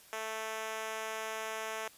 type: tone with high-pass filter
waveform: 5% pulse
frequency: 220 Hz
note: A3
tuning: in tune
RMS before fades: -39 dBFS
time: 0.13-1.88 s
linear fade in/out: 0 ms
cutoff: 500 Hz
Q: 1.5
effects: white hiss -58 dBFS RMS until 1.97 s + resampled to 32000 Hz